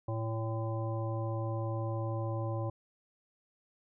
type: harmonic tone with a mistuned harmonic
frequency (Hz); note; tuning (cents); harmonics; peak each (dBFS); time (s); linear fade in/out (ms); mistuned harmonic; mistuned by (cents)
112.1; A2; +33; 1 / 3 / 5 / 7 / 9; -33 / -41 / -40 / -45 / -45; 0.08-2.7; 5; 9; +16
effects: none